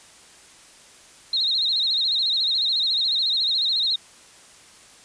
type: tone with vibrato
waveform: sine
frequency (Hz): 3951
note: B7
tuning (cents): 0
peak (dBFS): -19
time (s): 1.33-3.96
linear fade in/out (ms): 5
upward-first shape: sine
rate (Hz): 14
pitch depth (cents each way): 130
effects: white hiss -49 dBFS RMS until 5.04 s + resampled to 22050 Hz